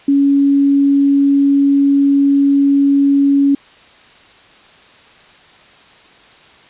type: tone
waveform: sine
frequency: 279.6 Hz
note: C#4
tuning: 15 cents sharp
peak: -8 dBFS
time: 0.08-3.55 s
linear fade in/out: 5 ms
effects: white hiss -44 dBFS RMS until 6.69 s + resampled to 8000 Hz